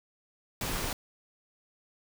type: noise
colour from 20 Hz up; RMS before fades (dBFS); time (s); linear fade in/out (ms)
pink; -33; 0.61-0.93; 2
effects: none